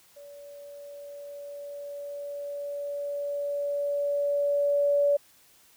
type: tone with level ramp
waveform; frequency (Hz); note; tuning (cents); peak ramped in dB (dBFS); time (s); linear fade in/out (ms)
sine; 573; D5; -43; -44 to -19; 0.16-5.17; 10
effects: white hiss -59 dBFS RMS until 5.76 s